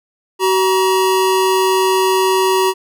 square tone pair together, 378.2 / 953 Hz, F#4 / A#5, +38 / +38 cents, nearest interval octave + major third, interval 1600 cents, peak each -14 / -17 dBFS, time 0.39-2.74 s, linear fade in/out 50 ms, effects none

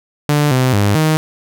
sawtooth tone with pitch steps, 147.6 / 128.7 / 101.8 / 156.3 Hz, D3 / C3 / G#2 / D#3, +9 / -28 / -34 / +8 cents, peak -7 dBFS, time 0.29-1.17 s, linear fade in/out 0 ms, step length 220 ms, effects none

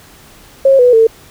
sine tone with pitch steps, 541 / 493.2 / 449.7 Hz, C#5 / B4 / A4, -42 / -2 / +38 cents, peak -4 dBFS, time 0.65-1.07 s, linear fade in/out 5 ms, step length 140 ms, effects pink hiss -41 dBFS RMS until 1.3 s

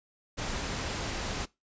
pink noise, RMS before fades -34 dBFS, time 0.37-1.46 s, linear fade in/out 20 ms, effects noise-tail reverb RT60 0.2 s tail -20 dB re dry + resampled to 16000 Hz

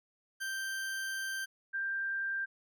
40% pulse / sine tone pair in turn, 1568 / 1582.6 Hz, G6 / G6, 0 / +16 cents, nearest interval unison, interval 16 cents, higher second, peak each -34 / -32 dBFS, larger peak second, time 0.4-1.46 / 1.73-2.46 s, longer first, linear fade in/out 20 ms, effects none

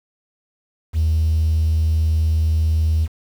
triangle tone, 79.3 Hz, D#2, 33 cents sharp, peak -11 dBFS, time 0.93-3.08 s, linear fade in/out 50 ms, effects tanh soft clip ceiling -11 dBFS + 7-bit

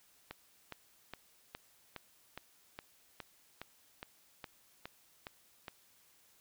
click train, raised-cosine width 0.3 ms, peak -27 dBFS, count 14, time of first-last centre 0.31-5.682 s, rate 2.42 Hz, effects white hiss -67 dBFS RMS until 6.4 s

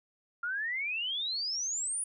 sine exponential sweep, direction up, 1381 to 9940 Hz, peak -31 dBFS, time 0.43-2.04 s, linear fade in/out 5 ms, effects none

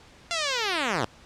5% pulse linear sweep, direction down, 698.5 to 98 Hz, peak -13 dBFS, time 0.31-1.05 s, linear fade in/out 0 ms, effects pink hiss -52 dBFS RMS until 1.25 s + low-pass 6000 Hz 12 dB/octave

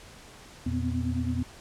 sine tone cluster, 85.4 / 119.5 / 246.9 / 256.3 Hz, F2 / A#2 / B3 / C4, -38 / +43 / 0 / -36 cents, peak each -30 / -33 / -31 / -34 dBFS, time 0.66-1.43 s, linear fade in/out 5 ms, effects pink hiss -49 dBFS RMS until 1.6 s + low-pass 9000 Hz 12 dB/octave

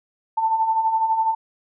sine beating tone pair, 880 / 892 Hz, A5 / A5, 0 / +23 cents, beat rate 12 Hz, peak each -26 / -18 dBFS, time 0.37-1.35 s, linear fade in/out 10 ms, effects none

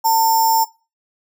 sine tone with sample-and-hold, 900 Hz, A5, 39 cents sharp, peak -11 dBFS, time 0.04-0.65 s, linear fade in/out 20 ms, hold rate 6300 Hz, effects noise-tail reverb RT60 0.3 s tail -18 dB re dry

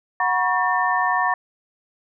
sine tone cluster, 734 / 965 / 1106 / 1797 Hz, F#5 / B5 / C#6 / A6, -14 / -40 / -4 / +36 cents, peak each -23 dBFS, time 0.2-1.34 s, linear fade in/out 2 ms, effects none

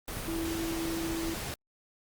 sine tone in noise, 329.6 Hz, E4, in tune, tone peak -32 dBFS, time 0.28-1.34 s, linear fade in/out 0 ms, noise pink, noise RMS -37 dBFS, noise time 0.08-1.54 s, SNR +2 dB, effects Opus 32 kbps

